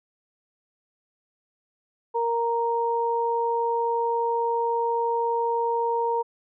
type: tone pair together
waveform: sine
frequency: 466.2 / 931.8 Hz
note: A#4 / A#5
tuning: 0 / -1 cents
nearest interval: octave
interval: 1199 cents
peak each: -25 / -24 dBFS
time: 2.14-6.23 s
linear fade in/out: 20 ms
effects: none